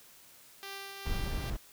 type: tone with tremolo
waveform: 5% pulse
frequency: 393.8 Hz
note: G4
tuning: 8 cents sharp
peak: -29 dBFS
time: 0.63-1.5 s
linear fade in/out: 0 ms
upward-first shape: triangle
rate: 2.4 Hz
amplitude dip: 35%
type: noise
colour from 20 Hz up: brown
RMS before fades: -34 dBFS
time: 1.05-1.57 s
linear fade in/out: 10 ms
effects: white hiss -57 dBFS RMS until 1.72 s